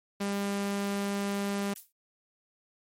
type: tone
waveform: sawtooth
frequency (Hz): 200.3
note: G3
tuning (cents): +38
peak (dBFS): -25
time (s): 0.2-1.74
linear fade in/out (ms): 10
type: noise with exponential decay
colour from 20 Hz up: violet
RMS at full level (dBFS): -35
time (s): 1.76-1.92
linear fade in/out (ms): 0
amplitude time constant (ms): 33
effects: MP3 64 kbps